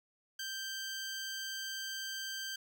15% pulse tone, 1568 Hz, G6, in tune, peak -32 dBFS, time 0.39-2.56 s, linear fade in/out 5 ms, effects none

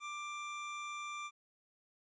25% pulse tone, 1182 Hz, D6, 11 cents sharp, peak -37 dBFS, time 0-1.31 s, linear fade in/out 50 ms, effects resampled to 16000 Hz + 13-bit

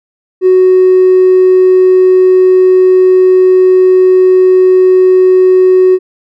sine tone with hard clipping, 370.8 Hz, F#4, 4 cents sharp, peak -3 dBFS, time 0.41-5.99 s, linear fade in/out 50 ms, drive 1 dB, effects none

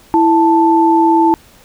sine tone pair together, 330 / 881 Hz, E4 / A5, +2 / +2 cents, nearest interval octave + perfect fourth, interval 1700 cents, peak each -10 dBFS, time 0.14-1.34 s, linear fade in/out 0 ms, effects pink hiss -45 dBFS RMS until 1.64 s

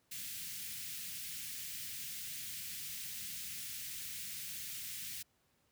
white band-stop noise, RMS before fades -44 dBFS, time 0.11-5.23 s, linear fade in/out 10 ms, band 210 to 1900 Hz, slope 24 dB/octave, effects pink hiss -75 dBFS RMS until 5.71 s + high-pass 60 Hz 12 dB/octave

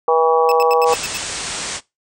harmonic tone, 161.7 Hz, E3, 33 cents flat, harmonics 3 / 4 / 5 / 6 / 7, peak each -14 / -25 / -17 / -22 / -19 dBFS, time 0.08-0.94 s, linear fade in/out 2 ms
25% pulse tone bursts, 2616 Hz, E7, 14 cents flat, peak -19 dBFS, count 7, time 0.49-1.171 s, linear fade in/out 0 ms, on 27 ms, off 82 ms
white low-pass noise, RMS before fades -26 dBFS, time 0.85-1.81 s, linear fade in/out 50 ms, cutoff 9000 Hz, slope 96 dB/octave
effects noise-tail reverb RT60 0.2 s tail -20 dB re dry

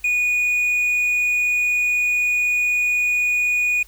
triangle tone, 2461 Hz, D#7, 20 cents flat, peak -15 dBFS, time 0.04-3.83 s, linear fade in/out 5 ms, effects added 50 Hz sine -47 dBFS peak until 3.87 s + white hiss -51 dBFS RMS until 3.87 s

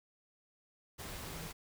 sine tone in noise, 164.81 Hz, E3, in tune, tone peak -50 dBFS, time 1.25-1.49 s, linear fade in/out 20 ms, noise pink, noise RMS -45 dBFS, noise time 0.98-1.53 s, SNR -8 dB, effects none

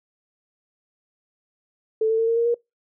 sine tone with pitch steps, 440 / 446.4 / 452.9 / 459.5 / 466.2 / 472.9 Hz, A4 / A4 / A#4 / A#4 / A#4 / A#4, 0 / +25 / -50 / -25 / 0 / +25 cents, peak -17 dBFS, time 2.01-2.544 s, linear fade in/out 5 ms, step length 89 ms, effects noise-tail reverb RT60 0.2 s tail -25 dB re dry

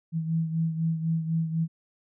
sine beating tone pair, 162.2 / 166.2 Hz, E3 / E3, -28 / +15 cents, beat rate 4 Hz, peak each -25 / -32 dBFS, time 0.12-1.68 s, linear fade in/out 50 ms, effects none

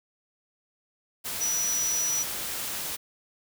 sine tone in noise, 5880 Hz, F#8, 12 cents flat, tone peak -25 dBFS, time 1.4-2.24 s, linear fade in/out 20 ms, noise white, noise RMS -33 dBFS, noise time 1.24-2.97 s, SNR +5 dB, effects none

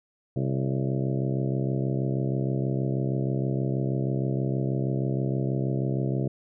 harmonic tone with a mistuned harmonic, 66.3 Hz, C2, 23 cents sharp, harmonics 2 / 3 / 4 / 5 / 6 / 7 / 8 / 9 / 10, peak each -26 / -32 / -36 / -33 / -35 / -40 / -42 / -42 / -42 dBFS, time 0.36-6.28 s, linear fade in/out 5 ms, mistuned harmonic 8, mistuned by +75 cents, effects none

